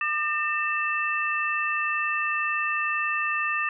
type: tone cluster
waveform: sine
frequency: 1204 / 1811 / 2649 Hz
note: D6 / A6 / E7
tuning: +43 / +49 / +8 cents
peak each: -28 dBFS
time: 0.01-3.69 s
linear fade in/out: 2 ms
effects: none